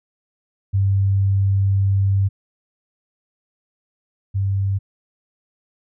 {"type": "tone pair in turn", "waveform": "sine", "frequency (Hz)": [98, 98], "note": ["G2", "G2"], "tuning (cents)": [0, 0], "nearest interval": "unison", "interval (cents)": 0, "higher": "neither", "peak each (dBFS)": [-14, -17], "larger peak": "first", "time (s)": [[0.73, 2.29], [4.34, 4.79]], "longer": "first", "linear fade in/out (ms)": 20, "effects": []}